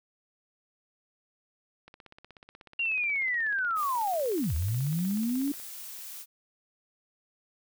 click train, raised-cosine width 0.3 ms, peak -33 dBFS, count 62, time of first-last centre 1.88-5.6 s, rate 16.4 Hz
sine linear two-way sweep, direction down then up, 2794 to 72 to 290.6 Hz, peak -26 dBFS, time 2.79-5.52 s, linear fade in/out 5 ms, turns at 4.54 s
blue noise, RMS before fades -42 dBFS, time 3.75-6.26 s, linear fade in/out 50 ms
effects none

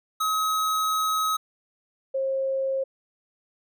square / sine tone pair in turn, 1274 / 535.7 Hz, D#6 / C5, +41 / +41 cents, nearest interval octave + minor third, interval 1500 cents, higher first, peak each -23 dBFS, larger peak neither, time 0.2-1.37 / 2.14-2.84 s, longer first, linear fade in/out 10 ms, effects none

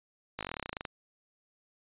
slowing click train, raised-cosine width 0.3 ms, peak -19 dBFS, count 17, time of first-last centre 0.39-0.852 s, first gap 18 ms, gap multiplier 1.06, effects resampled to 8000 Hz

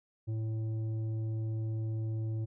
triangle tone with tanh clipping, 110.6 Hz, A2, 9 cents sharp, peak -33 dBFS, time 0.27-2.46 s, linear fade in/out 20 ms, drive 12 dB, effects none

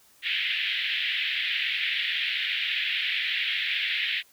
white band-pass noise, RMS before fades -28 dBFS, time 0.22-4.23 s, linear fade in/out 50 ms, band 1800 to 3500 Hz, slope 48 dB/octave, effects white hiss -59 dBFS RMS until 4.32 s

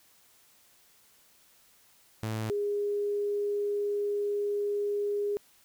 sawtooth / sine tone pair in turn, 110 / 409.8 Hz, A2 / G#4, 0 / -23 cents, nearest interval octave + major seventh, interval 2277 cents, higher second, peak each -27 dBFS, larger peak neither, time 2.23-2.5 / 2.5-5.37 s, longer second, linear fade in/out 0 ms, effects white hiss -62 dBFS RMS until 5.64 s

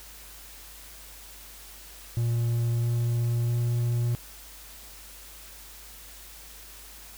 triangle tone with pitch steps, 117.7 / 118.52 / 119.34 Hz, A#2 / A#2 / A#2, +17 / +29 / +41 cents, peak -21 dBFS, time 2.17-4.15 s, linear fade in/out 0 ms, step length 660 ms, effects added 50 Hz sine -50 dBFS peak until 7.17 s + white hiss -47 dBFS RMS until 7.17 s

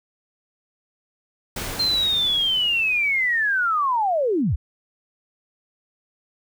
pink noise with exponential decay, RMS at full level -28 dBFS, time 1.56-4.42 s, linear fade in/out 5 ms, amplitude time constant 620 ms
sine linear sweep, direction down, 4186 to 47.86 Hz, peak -18 dBFS, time 1.79-4.56 s, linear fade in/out 10 ms
effects none

